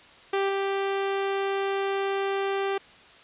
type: tone with level steps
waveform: sawtooth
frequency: 392.6 Hz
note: G4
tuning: 3 cents sharp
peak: -19 / -21 dBFS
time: 0.33-2.78 s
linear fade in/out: 5 ms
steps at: 0.49 s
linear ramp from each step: 2 ms
effects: white hiss -51 dBFS RMS until 3.23 s + resampled to 8000 Hz